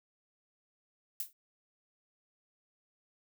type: noise with exponential decay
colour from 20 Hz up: violet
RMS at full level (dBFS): -32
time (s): 1.2-1.33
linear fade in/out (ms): 1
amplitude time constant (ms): 27
effects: none